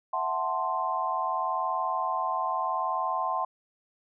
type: chord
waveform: sine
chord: F# half-diminished seventh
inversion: third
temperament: equal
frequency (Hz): 659.3 / 740 / 880 / 1046.5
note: E5 / F#5 / A5 / C6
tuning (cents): 0 / 0 / 0 / 0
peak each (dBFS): -35 / -32 / -33 / -29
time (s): 0.13-3.45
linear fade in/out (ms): 5
effects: none